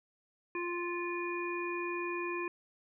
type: harmonic tone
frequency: 349 Hz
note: F4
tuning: 1 cent flat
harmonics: 1 / 3 / 5 / 7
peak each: -36 / -40 / -45 / -40 dBFS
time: 0.55-2.48 s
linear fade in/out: 2 ms
effects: none